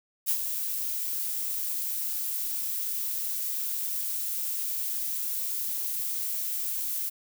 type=noise with ADSR envelope; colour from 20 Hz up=violet; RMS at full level=-24 dBFS; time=0.26-7.1 s; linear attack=35 ms; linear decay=79 ms; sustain=-7 dB; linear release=18 ms; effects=none